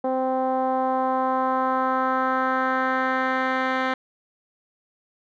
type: tone with low-pass filter sweep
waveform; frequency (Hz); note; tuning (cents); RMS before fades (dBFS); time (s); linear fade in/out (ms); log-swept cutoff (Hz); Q
10% pulse; 260.1; C4; -10; -23; 0.04-3.94; 5; 650 to 2400; 2.1
effects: none